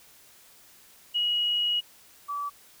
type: tone pair in turn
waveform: sine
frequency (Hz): 2902 / 1151.7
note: F#7 / D6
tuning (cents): -34 / -34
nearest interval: octave + major third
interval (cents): 1600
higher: first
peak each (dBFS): -23 / -29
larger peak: first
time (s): 1.14-1.81 / 2.28-2.5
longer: first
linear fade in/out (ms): 20
effects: white hiss -55 dBFS RMS until 2.8 s